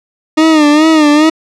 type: tone with vibrato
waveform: 40% pulse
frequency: 306.9 Hz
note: D#4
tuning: 24 cents flat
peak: -4 dBFS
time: 0.37-1.3 s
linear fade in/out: 10 ms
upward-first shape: sine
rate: 2.4 Hz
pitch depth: 81 cents each way
effects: low-pass 6000 Hz 12 dB/octave